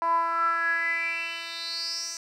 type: tone with band-pass filter sweep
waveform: 10% pulse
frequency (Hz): 333.8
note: E4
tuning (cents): +22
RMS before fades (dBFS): -28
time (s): 0.02-2.17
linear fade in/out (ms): 0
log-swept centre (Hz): 900 to 6400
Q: 7.9
effects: none